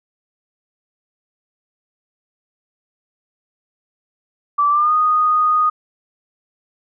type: tone with pitch glide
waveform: sine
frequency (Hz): 1162 to 1238.2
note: D6 to D#6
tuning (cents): -19 to -9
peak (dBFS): -12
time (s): 4.58-5.7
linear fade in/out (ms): 10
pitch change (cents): +110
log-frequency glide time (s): 4.7-4.93
effects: none